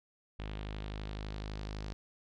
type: tone with low-pass filter sweep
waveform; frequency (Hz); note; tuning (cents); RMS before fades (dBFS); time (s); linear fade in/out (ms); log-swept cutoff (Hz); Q
sawtooth; 51.91; G#1; 0; -41; 0.39-1.93; 0; 3200 to 5000; 2.2
effects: none